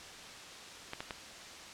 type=clicks; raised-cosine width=0.3 ms; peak=-22 dBFS; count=3; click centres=0.934 / 1.005 / 1.108 s; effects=white hiss -48 dBFS RMS until 1.73 s + low-pass 6000 Hz 12 dB/octave